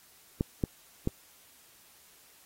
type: clicks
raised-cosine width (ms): 3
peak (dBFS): -14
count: 3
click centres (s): 0.409 / 0.638 / 1.074
effects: white hiss -59 dBFS RMS until 2.45 s + AAC 48 kbps